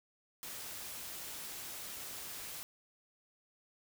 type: noise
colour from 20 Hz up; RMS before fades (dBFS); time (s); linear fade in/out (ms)
white; -45; 0.43-2.63; 0
effects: none